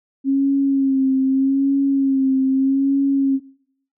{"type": "tone with vibrato", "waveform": "sine", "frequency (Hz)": 270.4, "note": "C#4", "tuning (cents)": -43, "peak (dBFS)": -14, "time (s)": [0.24, 3.4], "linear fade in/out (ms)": 50, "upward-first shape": "sine", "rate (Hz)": 0.81, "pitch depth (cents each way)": 37, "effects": ["noise-tail reverb RT60 0.7 s tail -22 dB re dry"]}